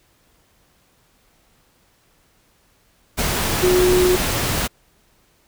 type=tone in noise; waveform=sine; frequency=363.7 Hz; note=F#4; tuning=30 cents flat; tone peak=-13 dBFS; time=3.62-4.17 s; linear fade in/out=20 ms; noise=pink; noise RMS=-21 dBFS; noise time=3.17-4.68 s; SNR=+5 dB; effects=pink hiss -59 dBFS RMS until 5.47 s

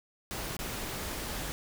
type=noise with dropouts; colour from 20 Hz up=pink; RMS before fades=-37 dBFS; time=0.31-1.52 s; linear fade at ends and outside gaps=0 ms; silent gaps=0.567-0.591 s; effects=none

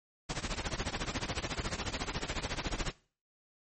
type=noise with tremolo; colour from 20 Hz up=pink; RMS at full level=-32 dBFS; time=0.29-2.92 s; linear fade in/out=10 ms; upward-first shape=triangle; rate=14 Hz; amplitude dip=95%; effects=noise-tail reverb RT60 0.4 s tail -20 dB re dry + MP3 32 kbps

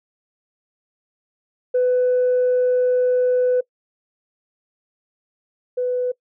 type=tone pair in turn; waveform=sine; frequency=500 / 497.9 Hz; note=B4 / B4; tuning=+21 / +14 cents; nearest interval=unison; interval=7 cents; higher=first; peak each=-13 / -18 dBFS; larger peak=first; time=1.74-3.61 / 5.77-6.12 s; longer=first; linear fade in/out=10 ms; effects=noise-tail reverb RT60 0.1 s tail -23 dB re dry + tanh soft clip ceiling -12 dBFS

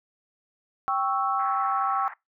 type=chord; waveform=sine; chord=C# diminished; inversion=second; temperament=equal; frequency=784 / 1108.7 / 1318.5 Hz; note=G5 / C#6 / E6; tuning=0 / 0 / 0 cents; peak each=-27 dBFS; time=0.88-2.08 s; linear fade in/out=0 ms
type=band-pass noise; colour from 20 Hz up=white; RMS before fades=-42 dBFS; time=1.39-2.14 s; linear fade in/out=5 ms; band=770 to 1900 Hz; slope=48 dB/octave
effects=noise-tail reverb RT60 0.2 s tail -24 dB re dry

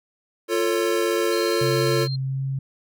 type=chord; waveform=square; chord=F augmented; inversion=none; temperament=equal with one note detuned; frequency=349.2 / 446.1 / 554.4 Hz; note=F4 / A4 / C#5; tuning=0 / +24 / 0 cents; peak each=-24 / -24 / -28 dBFS; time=0.48-2.08 s; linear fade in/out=50 ms
type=tone with tremolo; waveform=sine; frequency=4186 Hz; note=C8; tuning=in tune; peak=-30 dBFS; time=1.32-2.16 s; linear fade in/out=5 ms; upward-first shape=triangle; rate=15 Hz; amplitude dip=35%
type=tone with pitch glide; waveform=sine; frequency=132.8 to 135.04 Hz; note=C3 to C#3; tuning=+26 to -45 cents; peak=-23 dBFS; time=1.61-2.59 s; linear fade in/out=5 ms; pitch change=+29 cents; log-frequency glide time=2.19-2.43 s
effects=none

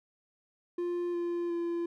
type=tone with pitch steps; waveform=triangle; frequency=350 / 345.8 / 341.6 Hz; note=F4 / F4 / F4; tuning=+4 / -17 / -38 cents; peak=-28 dBFS; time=0.78-1.86 s; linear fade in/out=5 ms; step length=360 ms; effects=none

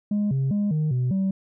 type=tone with pitch steps; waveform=sine; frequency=206.9 / 134.6 / 205.2 / 154 / 125.7 / 192.3 Hz; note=G#3 / C3 / G#3 / D#3 / B2 / G3; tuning=-6 / +49 / -21 / -17 / +31 / -33 cents; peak=-18 dBFS; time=0.11-1.31 s; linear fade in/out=5 ms; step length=200 ms; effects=tanh soft clip ceiling -19 dBFS

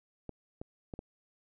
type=clicks; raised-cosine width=2 ms; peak=-27 dBFS; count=4; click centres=0.293 / 0.615 / 0.938 / 0.991 s; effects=none

